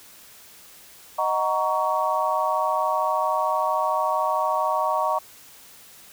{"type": "chord", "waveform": "sine", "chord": "D# minor seventh", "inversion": "none", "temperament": "just", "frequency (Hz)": [622.3, 746.7, 933.4, 1120.1], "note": ["D#5", "F#5", "A#5", "C#6"], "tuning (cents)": [0, 16, 2, 18], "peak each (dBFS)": [-26, -28, -25, -25], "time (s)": [1.18, 5.19], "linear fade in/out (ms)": 10, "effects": ["white hiss -48 dBFS RMS until 6.12 s"]}